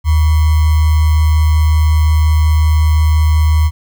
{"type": "tone with sample-and-hold", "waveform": "sine", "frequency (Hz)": 77.78, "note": "D#2", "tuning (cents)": 0, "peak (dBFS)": -7, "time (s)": [0.04, 3.71], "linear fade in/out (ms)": 50, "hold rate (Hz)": 1050, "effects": []}